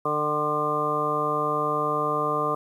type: harmonic tone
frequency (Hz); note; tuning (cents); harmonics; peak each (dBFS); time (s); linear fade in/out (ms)
150; D3; +37; 1 / 2 / 3 / 4 / 5 / 7 / 8; -35 / -34 / -29 / -31 / -34 / -28 / -27; 0.05-2.55; 5
effects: 9-bit